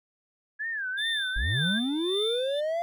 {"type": "tone with vibrato", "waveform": "sine", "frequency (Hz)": 1661.2, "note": "G#6", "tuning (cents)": 0, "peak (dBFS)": -29, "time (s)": [0.59, 1.8], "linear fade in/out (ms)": 20, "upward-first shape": "sine", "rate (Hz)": 2.5, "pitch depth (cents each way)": 180}
{"type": "tone with tremolo", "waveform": "triangle", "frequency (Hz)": 3562, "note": "A7", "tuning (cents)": 21, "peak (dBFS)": -26, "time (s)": [0.97, 2.61], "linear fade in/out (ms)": 20, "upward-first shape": "sine", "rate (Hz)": 1.8, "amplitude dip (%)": 70}
{"type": "linear sweep", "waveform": "triangle", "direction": "up", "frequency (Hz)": [36.71, 694], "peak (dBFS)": -24, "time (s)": [1.36, 2.82], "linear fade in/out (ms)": 0}
{"effects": []}